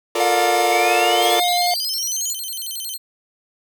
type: chord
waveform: sawtooth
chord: Bb major seventh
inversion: second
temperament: equal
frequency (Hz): 349.2 / 440 / 466.2 / 587.3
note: F4 / A4 / Bb4 / D5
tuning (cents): 0 / 0 / 0 / 0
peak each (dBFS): -20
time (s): 0.15-1.4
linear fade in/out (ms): 5
type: tone with pitch glide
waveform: square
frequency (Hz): 717 to 708.8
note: F5 to F5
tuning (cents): +45 to +25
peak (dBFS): -18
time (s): 0.2-1.74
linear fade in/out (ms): 2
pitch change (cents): -20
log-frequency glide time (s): 1.07-1.49
type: exponential sweep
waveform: sine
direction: up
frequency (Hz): 2200 to 7040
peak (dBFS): -22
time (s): 0.72-2.33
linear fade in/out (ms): 2
type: tone with vibrato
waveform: 10% pulse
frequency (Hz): 3605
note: A7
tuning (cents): +41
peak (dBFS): -19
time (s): 1.21-2.98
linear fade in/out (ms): 20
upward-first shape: square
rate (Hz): 11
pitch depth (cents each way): 270
effects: none